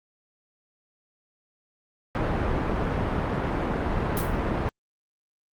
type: low-pass noise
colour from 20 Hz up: pink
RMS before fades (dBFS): -26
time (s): 2.15-4.69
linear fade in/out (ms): 0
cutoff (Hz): 1400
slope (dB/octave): 12
type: noise with exponential decay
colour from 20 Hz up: blue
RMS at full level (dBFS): -29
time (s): 4.17-4.39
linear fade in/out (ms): 0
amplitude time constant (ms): 46
effects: Opus 48 kbps